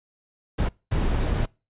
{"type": "noise bursts at uneven times", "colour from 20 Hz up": "brown", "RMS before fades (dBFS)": -23, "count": 2, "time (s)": [[0.58, 0.69], [0.91, 1.46]], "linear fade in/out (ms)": 10, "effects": ["noise-tail reverb RT60 0.3 s tail -25 dB re dry", "resampled to 8000 Hz"]}